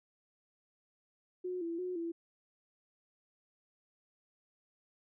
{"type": "tone with vibrato", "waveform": "sine", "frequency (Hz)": 349.2, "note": "F4", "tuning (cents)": 0, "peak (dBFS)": -35, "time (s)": [1.44, 2.12], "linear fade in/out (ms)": 10, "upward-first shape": "square", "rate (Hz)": 2.9, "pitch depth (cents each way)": 70, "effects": []}